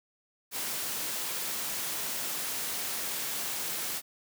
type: high-pass noise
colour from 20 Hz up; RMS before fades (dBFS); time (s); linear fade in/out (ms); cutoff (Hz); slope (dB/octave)
white; -34; 0.51-4.02; 50; 130; 12
effects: none